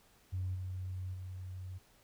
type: tone with level steps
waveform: sine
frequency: 92.5 Hz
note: F#2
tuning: in tune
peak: -33 / -37 / -41 dBFS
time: 0.32-1.79 s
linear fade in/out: 20 ms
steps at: 0.54 / 1.13 s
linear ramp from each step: 20 ms
effects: tanh soft clip ceiling -29 dBFS + pink hiss -66 dBFS RMS until 2.03 s